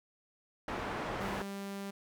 white low-pass noise, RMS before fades -38 dBFS, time 0.68-1.42 s, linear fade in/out 2 ms, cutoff 1200 Hz, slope 12 dB/octave
sawtooth tone, 198.1 Hz, G3, 18 cents sharp, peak -35 dBFS, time 1.2-1.91 s, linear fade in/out 10 ms
effects none

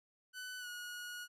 sawtooth tone with pitch glide, 1500 to 1451.4 Hz, F#6 to F#6, +23 to -34 cents, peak -40 dBFS, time 0.33-1.28 s, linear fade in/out 50 ms, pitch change -57 cents, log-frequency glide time 0.59-0.68 s, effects resampled to 32000 Hz

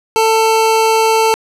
square tone pair together, 445 / 890 Hz, A4 / A5, +20 / +20 cents, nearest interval octave, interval 1200 cents, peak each -13 dBFS, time 0.16-1.34 s, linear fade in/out 0 ms, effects low-pass 12000 Hz 12 dB/octave

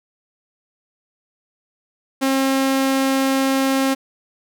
sawtooth tone, 268.4 Hz, C4, 44 cents sharp, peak -12 dBFS, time 2.21-3.95 s, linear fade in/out 20 ms, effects none

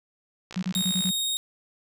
click train, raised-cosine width 0.2 ms, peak -22 dBFS, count 36, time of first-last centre 0.51-1.089 s, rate 60.4 Hz
sine tone bursts, 185 Hz, F#3, in tune, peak -24 dBFS, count 6, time 0.56-1.112 s, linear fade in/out 10 ms, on 67 ms, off 30 ms
sawtooth tone, 3729 Hz, A#7, in tune, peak -22 dBFS, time 0.75-1.37 s, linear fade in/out 0 ms
effects none

